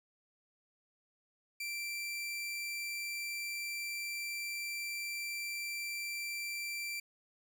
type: tone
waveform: sawtooth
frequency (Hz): 2349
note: D7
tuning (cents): 0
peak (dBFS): -34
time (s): 1.6-7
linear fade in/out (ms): 5
effects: none